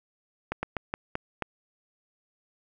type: slowing click train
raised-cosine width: 0.5 ms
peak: -14 dBFS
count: 6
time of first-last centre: 0.52-1.423 s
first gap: 110 ms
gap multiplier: 1.25
effects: none